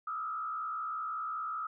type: tone with frequency modulation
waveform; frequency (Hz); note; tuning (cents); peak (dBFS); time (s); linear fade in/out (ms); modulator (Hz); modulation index
sine; 1282; E6; -49; -34; 0.07-1.67; 5; 62.6; 1
effects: none